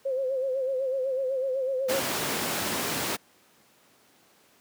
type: tone with vibrato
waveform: sine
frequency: 527 Hz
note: C5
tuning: 12 cents sharp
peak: -25 dBFS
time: 0.05-2 s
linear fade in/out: 10 ms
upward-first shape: sine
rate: 8 Hz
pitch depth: 67 cents each way
type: noise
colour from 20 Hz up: pink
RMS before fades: -28 dBFS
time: 1.88-3.17 s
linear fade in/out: 20 ms
effects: pink hiss -60 dBFS RMS until 4.6 s + high-pass 200 Hz 12 dB/octave